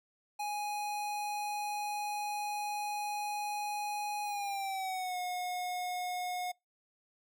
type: tone with pitch glide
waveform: square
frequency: 830.6 to 723.1 Hz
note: G#5 to F#5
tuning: 0 to -40 cents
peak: -35 dBFS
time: 0.39-6.52 s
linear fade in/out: 10 ms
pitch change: -240 cents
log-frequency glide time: 4.24-5.18 s
effects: noise-tail reverb RT60 0.2 s tail -26 dB re dry